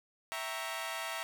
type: chord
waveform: 15% pulse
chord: E diminished seventh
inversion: none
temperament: equal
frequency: 659.3 / 784 / 932.3 / 1108.7 Hz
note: E5 / G5 / Bb5 / Db6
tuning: 0 / 0 / 0 / 0 cents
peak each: -34 / -39 / -35 / -38 dBFS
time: 0.32-1.23 s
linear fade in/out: 0 ms
effects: none